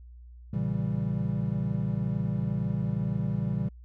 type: chord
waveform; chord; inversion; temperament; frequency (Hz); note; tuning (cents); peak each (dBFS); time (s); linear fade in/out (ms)
triangle; A# diminished seventh; none; equal; 116.54 / 138.59 / 164.81 / 196; A#2 / C#3 / E3 / G3; 0 / 0 / 0 / 0; -30; 0.53-3.69; 5
effects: added 60 Hz sine -45 dBFS peak until 3.84 s